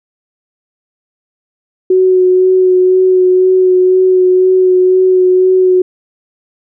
sine tone with vibrato, 370 Hz, F#4, in tune, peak -5 dBFS, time 1.9-5.82 s, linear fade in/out 5 ms, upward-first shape sine, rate 2 Hz, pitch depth 15 cents each way, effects none

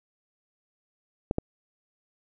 clicks, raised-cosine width 2 ms, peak -12 dBFS, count 2, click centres 1.311 / 1.384 s, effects none

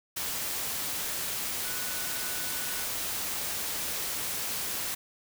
sine tone in noise, 1480 Hz, F#6, in tune, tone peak -43 dBFS, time 1.64-2.85 s, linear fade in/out 10 ms, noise white, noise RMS -33 dBFS, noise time 0.16-4.95 s, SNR -13 dB, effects none

